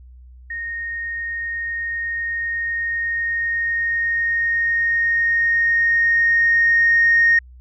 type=tone with level ramp; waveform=sine; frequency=1854 Hz; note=A#6; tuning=10 cents flat; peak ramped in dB=-25 to -10 dBFS; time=0.5-7.39 s; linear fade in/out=5 ms; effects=tanh soft clip ceiling -6 dBFS + added 62 Hz sine -40 dBFS peak until 7.6 s